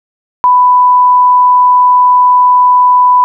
sine tone, 994 Hz, B5, 11 cents sharp, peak -3 dBFS, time 0.44-3.24 s, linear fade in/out 0 ms, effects none

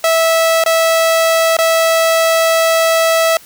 sawtooth tone with dropouts, 654 Hz, E5, 14 cents flat, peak -6 dBFS, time 0.04-3.37 s, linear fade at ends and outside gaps 2 ms, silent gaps 0.639-0.661 / 1.568-1.587 s, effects white hiss -41 dBFS RMS until 3.45 s

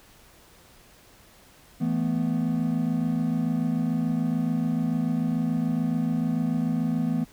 triangle chord, E suspended fourth, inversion none, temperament equal, 164.81 / 220 / 246.9 Hz, E3 / A3 / B3, 0 / 0 / 0 cents, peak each -25 / -26 / -24 dBFS, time 1.8-7.25 s, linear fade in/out 20 ms, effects tanh soft clip ceiling -12 dBFS + pink hiss -54 dBFS RMS until 7.32 s

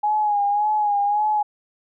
sine tone with vibrato, 830.6 Hz, G#5, in tune, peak -17 dBFS, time 0.03-1.43 s, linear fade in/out 10 ms, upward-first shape sine, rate 1.8 Hz, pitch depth 47 cents each way, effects none

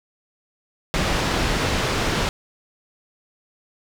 pink low-pass noise, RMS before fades -22 dBFS, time 0.94-2.29 s, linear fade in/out 0 ms, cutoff 5100 Hz, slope 12 dB/octave, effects none

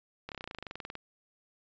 slowing click train, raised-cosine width 0.3 ms, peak -24 dBFS, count 18, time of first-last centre 0.29-0.954 s, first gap 28 ms, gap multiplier 1.04, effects resampled to 16000 Hz

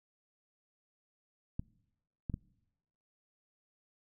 clicks, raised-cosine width 5 ms, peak -23 dBFS, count 3, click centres 1.595 / 2.298 / 2.341 s, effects noise-tail reverb RT60 0.9 s tail -24 dB re dry

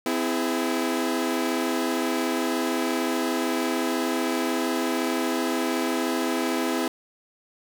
sawtooth chord, C augmented, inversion none, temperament equal with one note detuned, 256.2 / 329.6 / 415.3 Hz, C4 / E4 / G#4, -36 / 0 / 0 cents, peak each -23 / -23 / -27 dBFS, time 0.06-6.88 s, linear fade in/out 2 ms, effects none

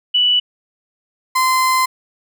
sine / 35% pulse tone pair in turn, 2960 / 1033.9 Hz, F#7 / C6, 0 / -21 cents, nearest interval octave + tritone, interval 1821 cents, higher first, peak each -11 dBFS, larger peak neither, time 0.14-0.4 / 1.35-1.86 s, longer second, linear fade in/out 10 ms, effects none

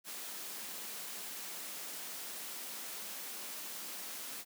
white high-pass noise, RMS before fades -44 dBFS, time 0.04-4.45 s, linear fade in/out 50 ms, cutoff 170 Hz, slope 96 dB/octave, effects none

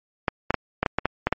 clicks, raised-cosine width 0.5 ms, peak -5 dBFS, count 9, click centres 0.282 / 0.506 / 0.543 / 0.83 / 0.862 / 0.986 / 1.056 / 1.27 / 1.326 s, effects MP3 32 kbps

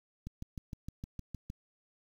click train, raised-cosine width 5 ms, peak -28 dBFS, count 9, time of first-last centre 0.27-1.501 s, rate 6.5 Hz, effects 9-bit

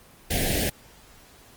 pink band-stop noise, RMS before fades -24 dBFS, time 0.3-0.7 s, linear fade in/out 10 ms, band 790 to 1600 Hz, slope 96 dB/octave, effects pink hiss -52 dBFS RMS until 1.56 s + Opus 24 kbps

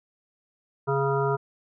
harmonic tone, 137.9 Hz, C#3, 9 cents flat, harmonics 1 / 3 / 5 / 7 / 9 / 10, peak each -27 / -25 / -32 / -30 / -33 / -34 dBFS, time 0.87-1.37 s, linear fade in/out 20 ms, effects none

